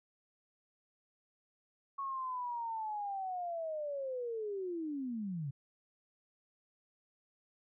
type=linear sweep; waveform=sine; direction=down; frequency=1108.7 to 130.81 Hz; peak=-36 dBFS; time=1.98-5.51 s; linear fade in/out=10 ms; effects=none